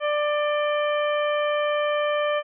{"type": "harmonic tone with a mistuned harmonic", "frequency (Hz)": 592, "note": "D5", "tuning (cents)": 14, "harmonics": [1, 2, 3, 4, 5], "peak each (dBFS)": [-22, -28, -32, -34, -36], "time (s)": [0, 2.43], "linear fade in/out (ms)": 50, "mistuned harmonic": 5, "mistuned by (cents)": 61, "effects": []}